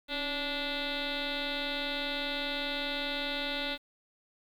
sine tone with frequency modulation, 2045 Hz, C7, 40 cents flat, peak -30 dBFS, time 0.08-3.78 s, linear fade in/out 50 ms, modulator 295 Hz, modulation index 6.7, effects tanh soft clip ceiling -27 dBFS + 10-bit

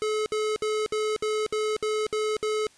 square tone bursts, 429.4 Hz, A4, 42 cents flat, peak -25 dBFS, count 9, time 0.02-2.668 s, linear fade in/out 0 ms, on 240 ms, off 61 ms, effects white hiss -57 dBFS RMS until 2.77 s + resampled to 22050 Hz

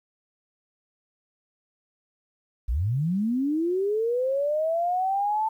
sine linear sweep, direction up, 49 to 888 Hz, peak -22 dBFS, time 2.68-5.49 s, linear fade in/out 10 ms, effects 10-bit

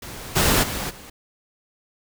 pink noise with level steps, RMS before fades -36 / -18 / -28 / -42 dBFS, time 0.02-1.1 s, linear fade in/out 5 ms, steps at 0.35 / 0.62 / 0.89 s, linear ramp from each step 20 ms, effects none

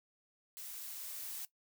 blue noise with level ramp, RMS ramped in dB -47 to -43 dBFS, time 0.57-1.45 s, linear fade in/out 0 ms, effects noise-tail reverb RT60 0.1 s tail -17 dB re dry

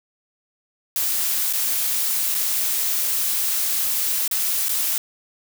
blue noise with dropouts, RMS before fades -22 dBFS, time 0.96-4.98 s, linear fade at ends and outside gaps 1 ms, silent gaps 1.528-1.535 / 2.345-2.349 / 4.278-4.312 / 4.684-4.692 s, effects none

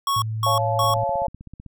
square tone bursts, 1107 Hz, C#6, 3 cents flat, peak -20 dBFS, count 3, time 0.07-0.94 s, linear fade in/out 2 ms, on 150 ms, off 210 ms
sine tone with pitch glide, 110 to 110.89 Hz, A2 to A2, 0 to +14 cents, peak -24 dBFS, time 0.16-1.04 s, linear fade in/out 5 ms, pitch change +14 cents, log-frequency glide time 0.77-0.89 s
sine chord, Db augmented, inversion none, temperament just, 554.4 / 693 / 866.2 Hz, Db5 / F5 / A5, 0 / -14 / -27 cents, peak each -25 dBFS, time 0.46-1.27 s, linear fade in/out 5 ms
click train, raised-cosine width 5 ms, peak -27 dBFS, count 14, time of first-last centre 0.84-1.663 s, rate 15.8 Hz
effects none

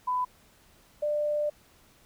sine tone pair in turn, 1000 / 594.6 Hz, B5 / D5, +21 / +21 cents, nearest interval major sixth, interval 900 cents, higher first, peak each -25 dBFS, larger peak neither, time 0.07-0.25 / 1.02-1.5 s, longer second, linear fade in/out 10 ms, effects pink hiss -60 dBFS RMS until 2.05 s

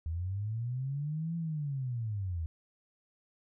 sine linear two-way sweep, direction up then down, 77.78 to 169.3 to 77.78 Hz, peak -32 dBFS, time 0.06-2.46 s, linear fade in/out 0 ms, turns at 1.36 s, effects none

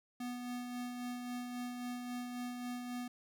square tone with tremolo, 245.7 Hz, B3, 9 cents flat, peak -39 dBFS, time 0.2-3.08 s, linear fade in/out 5 ms, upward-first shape sine, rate 3.7 Hz, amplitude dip 35%, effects none

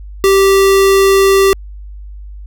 square tone, 390 Hz, G4, 9 cents flat, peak -7 dBFS, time 0.24-1.53 s, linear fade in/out 0 ms, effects added 50 Hz sine -27 dBFS peak until 2.46 s

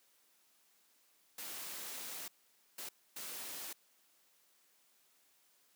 white noise bursts at uneven times, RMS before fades -45 dBFS, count 3, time 1.38-2.28 / 2.78-2.89 / 3.16-3.73 s, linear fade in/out 5 ms, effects white hiss -71 dBFS RMS until 5.75 s + high-pass 200 Hz 12 dB/octave

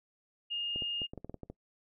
sine tone, 2835 Hz, F7, 25 cents sharp, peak -33 dBFS, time 0.5-1.07 s, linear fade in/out 20 ms
clicks, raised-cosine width 2 ms, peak -29 dBFS, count 10, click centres 0.76 / 0.822 / 1.018 / 1.135 / 1.177 / 1.246 / 1.296 / 1.343 / 1.433 / 1.5 s
effects noise-tail reverb RT60 0.1 s tail -22 dB re dry

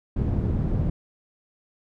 white low-pass noise, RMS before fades -24 dBFS, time 0.16-0.9 s, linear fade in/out 5 ms, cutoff 150 Hz, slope 12 dB/octave, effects none

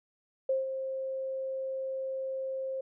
sine tone with ADSR envelope, 530 Hz, C5, 22 cents sharp, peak -24 dBFS, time 0.49-2.81 s, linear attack 5 ms, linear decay 160 ms, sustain -8 dB, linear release 6 ms, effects none

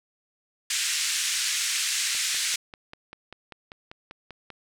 white band-pass noise, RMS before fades -27 dBFS, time 0.7-2.56 s, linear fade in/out 5 ms, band 1700 to 8400 Hz, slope 24 dB/octave
click train, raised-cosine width 0.3 ms, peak -25 dBFS, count 13, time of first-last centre 2.15-4.503 s, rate 5.1 Hz
effects none

